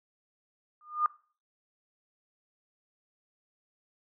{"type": "tone with exponential growth", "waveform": "sine", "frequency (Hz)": 1215, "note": "D#6", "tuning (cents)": -42, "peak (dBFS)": -20, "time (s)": [0.81, 1.06], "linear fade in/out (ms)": 1, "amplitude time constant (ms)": 54, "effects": ["noise-tail reverb RT60 0.4 s tail -20 dB re dry"]}